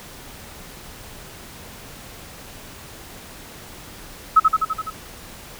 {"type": "tone with echo", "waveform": "sine", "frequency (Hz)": 1288, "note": "E6", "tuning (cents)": -41, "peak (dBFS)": -7, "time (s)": [4.36, 4.4], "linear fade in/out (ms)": 10, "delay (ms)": 84, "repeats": 6, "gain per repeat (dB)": -3, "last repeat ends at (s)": 4.904, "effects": ["pink hiss -40 dBFS RMS until 5.59 s"]}